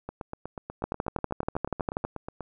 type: two click trains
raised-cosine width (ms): 1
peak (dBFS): -21 / -13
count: 20 / 16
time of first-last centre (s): 0.09-2.407 / 0.84-2.05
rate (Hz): 8.2 / 12.4
effects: none